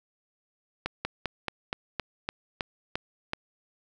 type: slowing click train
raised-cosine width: 0.3 ms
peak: -13 dBFS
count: 10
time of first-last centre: 0.86-3.334 s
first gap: 190 ms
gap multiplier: 1.09
effects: none